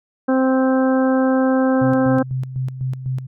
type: harmonic tone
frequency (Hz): 261.6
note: C4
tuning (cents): 0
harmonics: 1 / 2 / 3 / 4 / 5 / 6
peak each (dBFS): -15 / -19 / -26 / -30 / -30 / -30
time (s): 0.28-2.23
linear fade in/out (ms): 10
type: tone with tremolo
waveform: sine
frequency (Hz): 130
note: C3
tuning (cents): -11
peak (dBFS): -19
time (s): 1.81-3.27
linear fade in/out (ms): 10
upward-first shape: square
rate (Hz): 4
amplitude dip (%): 65
effects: none